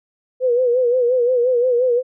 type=tone with vibrato; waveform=sine; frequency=493.9 Hz; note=B4; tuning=in tune; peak=-13 dBFS; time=0.4-2.03 s; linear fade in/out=50 ms; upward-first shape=sine; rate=5.7 Hz; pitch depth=77 cents each way; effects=none